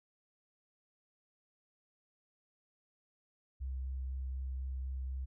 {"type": "tone with vibrato", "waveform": "sine", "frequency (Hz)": 65.41, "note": "C2", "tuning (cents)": 0, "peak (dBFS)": -36, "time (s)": [3.6, 5.26], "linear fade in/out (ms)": 20, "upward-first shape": "sine", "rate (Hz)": 4, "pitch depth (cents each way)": 12, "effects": []}